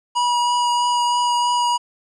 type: tone with vibrato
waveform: square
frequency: 967 Hz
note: B5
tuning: 37 cents flat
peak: -17 dBFS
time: 0.15-1.78 s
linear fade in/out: 20 ms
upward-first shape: triangle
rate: 3.1 Hz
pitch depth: 11 cents each way
effects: resampled to 22050 Hz + 9-bit